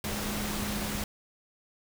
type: tone in noise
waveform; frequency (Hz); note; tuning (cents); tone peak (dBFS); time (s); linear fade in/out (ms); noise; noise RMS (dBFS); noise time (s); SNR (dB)
sine; 207.7; G#3; 0; -35; 0.04-1.04; 2; pink; -34; 0.04-1.04; -4
effects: none